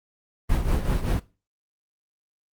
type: noise with tremolo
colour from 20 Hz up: brown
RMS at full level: -20 dBFS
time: 0.49-1.2 s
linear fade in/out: 10 ms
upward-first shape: triangle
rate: 5.2 Hz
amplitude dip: 70%
effects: noise-tail reverb RT60 0.3 s tail -18 dB re dry + Opus 32 kbps